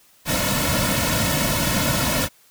pink noise with comb filter, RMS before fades -21 dBFS, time 0.25-2.29 s, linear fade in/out 50 ms, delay 2.5 ms, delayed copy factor -1, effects white hiss -55 dBFS RMS until 2.5 s

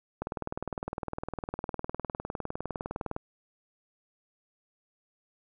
click train, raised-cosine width 1 ms, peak -19 dBFS, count 59, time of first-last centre 0.22-3.164 s, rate 19.7 Hz, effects none

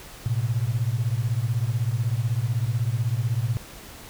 sine beating tone pair, 110 / 126 Hz, A2 / B2, 0 / +35 cents, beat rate 16 Hz, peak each -24 / -25 dBFS, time 0.26-3.57 s, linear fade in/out 0 ms, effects pink hiss -43 dBFS RMS until 4.09 s

